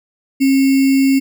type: tone with sample-and-hold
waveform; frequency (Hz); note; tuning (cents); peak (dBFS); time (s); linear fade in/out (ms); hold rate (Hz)
sine; 270; C#4; -45; -9; 0.4-1.2; 20; 2450
effects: none